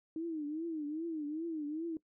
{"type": "tone with vibrato", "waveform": "sine", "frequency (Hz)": 313.5, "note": "D#4", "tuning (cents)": 13, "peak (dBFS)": -35, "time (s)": [0.16, 1.97], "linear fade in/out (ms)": 2, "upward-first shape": "triangle", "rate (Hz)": 2.5, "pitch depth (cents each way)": 150, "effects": ["noise-tail reverb RT60 0.1 s tail -20 dB re dry"]}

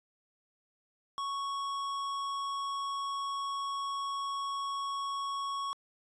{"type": "tone with tanh clipping", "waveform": "sine", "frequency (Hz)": 1108.7, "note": "C#6", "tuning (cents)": 0, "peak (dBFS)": -35, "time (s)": [1.18, 5.73], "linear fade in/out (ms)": 0, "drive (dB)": 15, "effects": ["resampled to 22050 Hz"]}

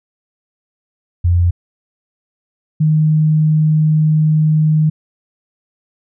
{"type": "tone pair in turn", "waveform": "sine", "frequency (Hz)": [87.31, 154.94], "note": ["F2", "D#3"], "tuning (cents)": [0, -7], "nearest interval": "minor seventh", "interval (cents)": 993, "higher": "second", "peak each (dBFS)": -9, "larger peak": "neither", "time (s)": [[1.24, 1.51], [2.8, 4.9]], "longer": "second", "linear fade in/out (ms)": 10, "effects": []}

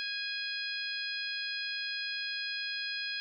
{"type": "harmonic tone with a mistuned harmonic", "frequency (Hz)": 830.6, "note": "G#5", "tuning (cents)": 0, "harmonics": [2, 3, 4, 5, 6], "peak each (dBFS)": [-39, -40, -41, -41, -41], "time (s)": [0, 3.2], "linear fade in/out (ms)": 0, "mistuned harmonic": 2, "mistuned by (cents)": -20, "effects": []}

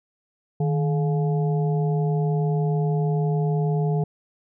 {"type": "harmonic tone with a mistuned harmonic", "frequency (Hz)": 141.6, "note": "C#3", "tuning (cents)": 37, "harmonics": [1, 3, 5, 6], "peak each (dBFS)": [-20, -28, -33, -40], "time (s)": [0.6, 4.04], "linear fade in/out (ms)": 5, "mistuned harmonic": 1, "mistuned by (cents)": 150, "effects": []}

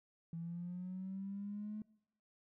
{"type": "linear sweep", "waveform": "triangle", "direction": "up", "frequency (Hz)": [164.81, 214.8], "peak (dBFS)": -37, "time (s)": [0.33, 1.82], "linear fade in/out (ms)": 2, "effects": ["noise-tail reverb RT60 0.8 s tail -26 dB re dry", "tanh soft clip ceiling -39 dBFS"]}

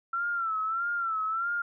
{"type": "tone with vibrato", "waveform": "sine", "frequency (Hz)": 1347, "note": "E6", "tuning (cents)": 37, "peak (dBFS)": -27, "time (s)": [0.13, 1.62], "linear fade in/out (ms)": 5, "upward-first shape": "sine", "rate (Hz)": 1.6, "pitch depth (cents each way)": 84, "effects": []}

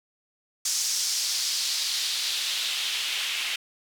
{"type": "noise with band-pass filter sweep", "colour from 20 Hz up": "white", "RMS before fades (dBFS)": -28, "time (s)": [0.65, 3.56], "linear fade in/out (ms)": 5, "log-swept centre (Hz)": [6000, 2700], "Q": 2.1, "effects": []}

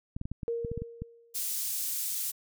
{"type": "clicks", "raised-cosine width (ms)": 5, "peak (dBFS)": -23, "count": 10, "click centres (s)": [0.165, 0.214, 0.255, 0.316, 0.432, 0.648, 0.716, 0.776, 0.82, 1.02]}
{"type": "tone with exponential decay", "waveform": "sine", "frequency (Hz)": 466.2, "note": "A#4", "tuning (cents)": 0, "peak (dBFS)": -27, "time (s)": [0.48, 1.5], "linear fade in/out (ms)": 0, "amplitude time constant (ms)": 220}
{"type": "high-pass noise", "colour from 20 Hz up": "pink", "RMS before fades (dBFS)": -33, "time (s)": [1.34, 2.32], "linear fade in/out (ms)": 20, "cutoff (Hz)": 8200, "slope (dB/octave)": 12}
{"effects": []}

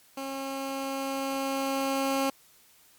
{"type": "tone with level ramp", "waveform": "15% pulse", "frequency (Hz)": 271.1, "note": "C#4", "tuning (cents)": -38, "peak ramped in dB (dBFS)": [-27, -18], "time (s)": [0.17, 2.3], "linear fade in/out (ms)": 5, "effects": ["white hiss -59 dBFS RMS until 2.98 s", "MP3 96 kbps"]}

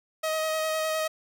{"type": "tone with vibrato", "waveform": "sawtooth", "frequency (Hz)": 631, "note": "D#5", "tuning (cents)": 24, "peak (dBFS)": -22, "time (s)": [0.23, 1.08], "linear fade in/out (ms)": 10, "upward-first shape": "square", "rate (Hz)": 9.8, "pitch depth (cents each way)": 11, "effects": []}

